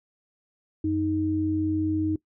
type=tone pair together; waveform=sine; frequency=92.74 / 312.4 Hz; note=F#2 / D#4; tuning=+5 / +7 cents; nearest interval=octave + major sixth; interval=2102 cents; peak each=-30 / -23 dBFS; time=0.84-2.16 s; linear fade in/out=5 ms; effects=noise-tail reverb RT60 0.1 s tail -20 dB re dry